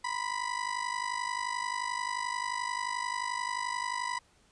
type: ring-modulated tone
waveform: 30% pulse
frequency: 987.8 Hz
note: B5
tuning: in tune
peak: -26 dBFS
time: 0.04-4.19 s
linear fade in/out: 5 ms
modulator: 25.7 Hz
effects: pink hiss -65 dBFS RMS until 4.51 s + resampled to 22050 Hz